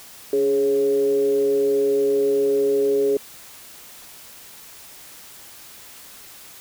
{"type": "tone with frequency modulation", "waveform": "sine", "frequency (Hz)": 415.3, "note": "G#4", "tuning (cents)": 0, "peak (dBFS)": -16, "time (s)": [0.33, 3.17], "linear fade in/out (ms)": 2, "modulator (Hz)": 132, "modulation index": 0.46, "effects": ["white hiss -43 dBFS RMS until 6.6 s"]}